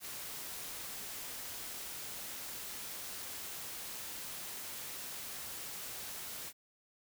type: noise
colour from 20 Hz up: white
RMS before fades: -44 dBFS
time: 0-6.53 s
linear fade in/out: 50 ms
effects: none